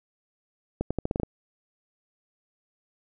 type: accelerating click train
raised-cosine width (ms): 2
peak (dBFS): -13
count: 8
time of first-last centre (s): 0.81-1.233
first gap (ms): 96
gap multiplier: 0.84
effects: none